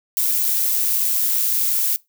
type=noise with amplitude modulation; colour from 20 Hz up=violet; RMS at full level=-18 dBFS; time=0.17-1.96 s; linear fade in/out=0 ms; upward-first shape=sine; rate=118 Hz; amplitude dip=30%; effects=noise-tail reverb RT60 0.2 s tail -22 dB re dry